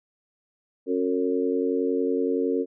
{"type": "harmonic tone with a mistuned harmonic", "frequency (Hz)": 90.8, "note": "F#2", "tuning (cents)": -32, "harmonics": [3, 4, 5, 6], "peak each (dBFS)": [-26, -28, -25, -37], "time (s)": [0.86, 2.66], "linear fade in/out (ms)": 50, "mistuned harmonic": 6, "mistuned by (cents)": 33, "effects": []}